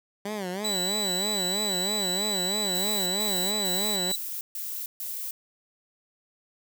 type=tone with vibrato; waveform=15% pulse; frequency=196 Hz; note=G3; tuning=in tune; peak=-24 dBFS; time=0.25-4.12 s; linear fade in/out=5 ms; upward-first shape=sine; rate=3.1 Hz; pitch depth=160 cents each way
type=tone; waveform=30% pulse; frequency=3951 Hz; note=B7; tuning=in tune; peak=-24 dBFS; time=0.64-4.16 s; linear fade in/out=10 ms
type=noise bursts; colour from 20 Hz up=violet; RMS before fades=-34 dBFS; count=6; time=2.75-5.31 s; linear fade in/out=2 ms; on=310 ms; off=140 ms
effects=none